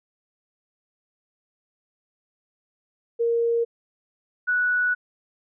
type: tone pair in turn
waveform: sine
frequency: 466.2 / 1474.1 Hz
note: A#4 / F#6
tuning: 0 / -7 cents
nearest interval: octave + minor sixth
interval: 1993 cents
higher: second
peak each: -19 dBFS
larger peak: neither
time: 3.19-3.65 / 4.47-4.95 s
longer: second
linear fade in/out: 20 ms
effects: none